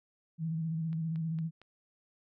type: tone with vibrato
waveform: sine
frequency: 161.8 Hz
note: E3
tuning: 32 cents flat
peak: -31 dBFS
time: 0.38-1.51 s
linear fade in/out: 50 ms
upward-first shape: square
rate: 15 Hz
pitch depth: 35 cents each way
type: click train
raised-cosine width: 0.3 ms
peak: -39 dBFS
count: 4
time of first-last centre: 0.93-1.616 s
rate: 4.37 Hz
effects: none